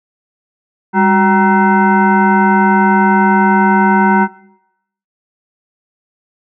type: tone with frequency modulation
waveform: sine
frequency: 370 Hz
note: F#4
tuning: in tune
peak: -7 dBFS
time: 0.93-4.28 s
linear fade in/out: 50 ms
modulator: 570 Hz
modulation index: 1.8
effects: noise-tail reverb RT60 0.8 s tail -20 dB re dry

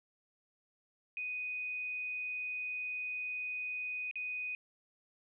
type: tone with dropouts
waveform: sine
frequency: 2491 Hz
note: D#7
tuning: 1 cent sharp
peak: -36 dBFS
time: 1.17-4.55 s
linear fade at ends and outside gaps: 1 ms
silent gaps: 4.112-4.156 s
effects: none

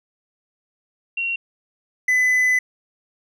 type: tone pair in turn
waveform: sine / triangle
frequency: 2743 / 2007 Hz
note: F7 / B6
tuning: -32 / +27 cents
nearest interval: perfect fourth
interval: 541 cents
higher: first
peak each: -21 / -13 dBFS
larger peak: second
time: 1.17-1.36 / 2.08-2.59 s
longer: second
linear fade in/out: 5 ms
effects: none

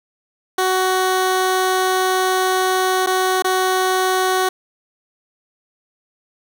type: tone with dropouts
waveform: 15% pulse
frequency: 373.2 Hz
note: F#4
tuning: 15 cents sharp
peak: -9 dBFS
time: 0.58-4.49 s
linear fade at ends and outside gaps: 5 ms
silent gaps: 3.063-3.07 / 3.423-3.444 s
effects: none

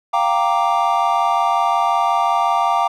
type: chord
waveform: triangle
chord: G minor seventh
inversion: third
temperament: equal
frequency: 698.5 / 784 / 932.3 / 1174.7 Hz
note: F5 / G5 / Bb5 / D6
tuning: 0 / 0 / 0 / 0 cents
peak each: -18 dBFS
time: 0.13-2.88 s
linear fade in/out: 10 ms
effects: none

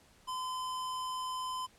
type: tone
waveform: square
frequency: 1022 Hz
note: C6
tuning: 41 cents flat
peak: -36 dBFS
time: 0.27-1.67 s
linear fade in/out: 20 ms
effects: pink hiss -63 dBFS RMS until 1.78 s + low-pass 11000 Hz 12 dB/octave

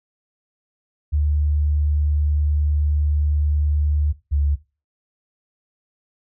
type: tone pair in turn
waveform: sine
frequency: 74.2 / 72 Hz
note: D2 / D2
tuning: +18 / -34 cents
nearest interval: minor second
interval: 52 cents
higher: first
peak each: -16 dBFS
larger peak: neither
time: 1.12-4.13 / 4.31-4.56 s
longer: first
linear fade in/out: 20 ms
effects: noise-tail reverb RT60 0.3 s tail -18 dB re dry

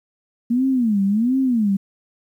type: tone with vibrato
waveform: sine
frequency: 228.3 Hz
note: A#3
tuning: 36 cents flat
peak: -15 dBFS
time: 0.5-1.77 s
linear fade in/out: 10 ms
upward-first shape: sine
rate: 1.4 Hz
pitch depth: 270 cents each way
effects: 9-bit

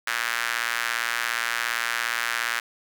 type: tone with high-pass filter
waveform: sawtooth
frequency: 117.3 Hz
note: A#2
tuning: 11 cents sharp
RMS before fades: -27 dBFS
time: 0.07-2.6 s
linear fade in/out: 5 ms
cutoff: 1600 Hz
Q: 2.4
effects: none

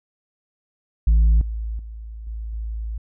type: tone with level steps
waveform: sine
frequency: 55 Hz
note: A1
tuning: in tune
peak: -9 / -24 / -32 / -27 / -25 dBFS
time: 1.07-2.98 s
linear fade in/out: 5 ms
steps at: 1.41 / 1.79 / 2.27 / 2.53 s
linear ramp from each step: 2 ms
effects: tanh soft clip ceiling -11 dBFS

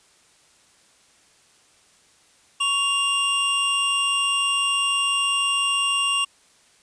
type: tone pair together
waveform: square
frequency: 1112 / 2794 Hz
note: C#6 / F7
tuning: +5 / 0 cents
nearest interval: octave + major third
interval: 1595 cents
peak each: -27 / -21 dBFS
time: 2.6-6.25 s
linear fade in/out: 10 ms
effects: white hiss -57 dBFS RMS until 6.82 s + resampled to 22050 Hz

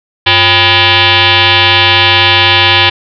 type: tone with frequency modulation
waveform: sine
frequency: 351.6 Hz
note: F4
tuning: 12 cents sharp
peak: -4 dBFS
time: 0.26-2.9 s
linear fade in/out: 10 ms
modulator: 448 Hz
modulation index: 8
effects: none

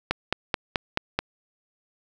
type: click train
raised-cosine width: 0.3 ms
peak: -6 dBFS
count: 6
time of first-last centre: 0.11-1.19 s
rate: 4.63 Hz
effects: 8-bit

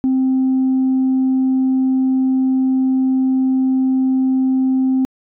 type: tone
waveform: sine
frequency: 261.6 Hz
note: C4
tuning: in tune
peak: -11 dBFS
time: 0.04-5.05 s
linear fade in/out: 0 ms
effects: tanh soft clip ceiling -10 dBFS

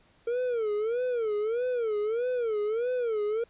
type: tone with vibrato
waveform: triangle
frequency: 457.8 Hz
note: A#4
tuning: 31 cents flat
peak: -24 dBFS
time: 0.27-3.44 s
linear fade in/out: 5 ms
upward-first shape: sine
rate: 1.6 Hz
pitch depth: 170 cents each way
effects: pink hiss -63 dBFS RMS until 3.49 s + resampled to 8000 Hz

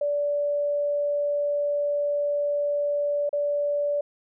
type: tone with dropouts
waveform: sine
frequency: 580 Hz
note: D5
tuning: 22 cents flat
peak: -22 dBFS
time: 0.01-4.01 s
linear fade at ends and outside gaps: 5 ms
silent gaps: 3.293-3.329 s
effects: none

